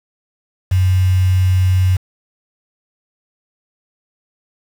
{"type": "tone with quantisation", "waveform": "sine", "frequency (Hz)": 92.5, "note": "F#2", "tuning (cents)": 0, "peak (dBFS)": -10, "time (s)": [0.71, 1.97], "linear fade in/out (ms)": 10, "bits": 5, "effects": []}